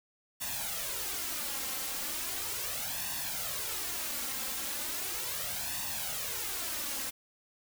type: noise with flanger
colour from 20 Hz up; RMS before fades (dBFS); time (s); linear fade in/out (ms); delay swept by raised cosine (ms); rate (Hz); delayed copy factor
white; -36; 0.4-7.11; 20; 1.1 to 3.8; 0.37; +0.65
effects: none